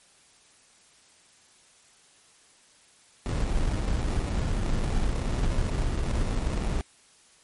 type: noise with sample-and-hold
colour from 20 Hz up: brown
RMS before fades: -26 dBFS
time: 3.26-6.81 s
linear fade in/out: 0 ms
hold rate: 1575 Hz
effects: white hiss -58 dBFS RMS until 7.43 s + MP3 48 kbps